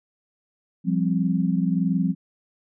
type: chord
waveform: sine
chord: F suspended second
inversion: none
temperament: equal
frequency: 174.61 / 196 / 261.6 Hz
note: F3 / G3 / C4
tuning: 0 / 0 / 0 cents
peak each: -22 / -24 / -26 dBFS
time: 0.84-2.15 s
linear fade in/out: 50 ms
effects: none